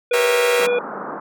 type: harmonic tone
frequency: 486.8 Hz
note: B4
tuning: 25 cents flat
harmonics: 1 / 3 / 5 / 7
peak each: -16 / -31 / -27 / -38 dBFS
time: 0.11-0.79 s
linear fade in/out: 5 ms
type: chord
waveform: 10% pulse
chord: G diminished seventh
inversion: none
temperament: equal with one note detuned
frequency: 392 / 466.2 / 545.5 / 659.3 Hz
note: G4 / Bb4 / Db5 / Fb5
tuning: 0 / 0 / -28 / 0 cents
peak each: -19 / -16 / -17 / -16 dBFS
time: 0.13-0.67 s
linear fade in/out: 10 ms
type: band-pass noise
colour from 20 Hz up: white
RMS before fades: -30 dBFS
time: 0.59-1.2 s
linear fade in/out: 5 ms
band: 170 to 1400 Hz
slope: 48 dB/octave
effects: none